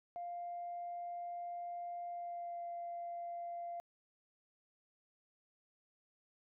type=tone with pitch glide; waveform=sine; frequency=698.5 to 691.3 Hz; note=F5 to F5; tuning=0 to -18 cents; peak=-40 dBFS; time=0.16-3.8 s; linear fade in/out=0 ms; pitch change=-18 cents; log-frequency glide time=2.08-2.64 s; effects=tanh soft clip ceiling -36 dBFS